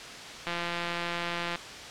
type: click train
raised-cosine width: 0.3 ms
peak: -16 dBFS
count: 188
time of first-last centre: 0.47-1.557 s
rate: 172 Hz
effects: white hiss -41 dBFS RMS until 1.9 s + low-pass 5000 Hz 12 dB/octave